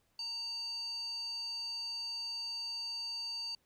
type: tone with band-pass filter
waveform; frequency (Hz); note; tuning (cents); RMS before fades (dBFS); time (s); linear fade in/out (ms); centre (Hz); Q
square; 923; A#5; -17; -40; 0.19-3.55; 2; 4500; 9.3
effects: pink hiss -75 dBFS RMS until 3.65 s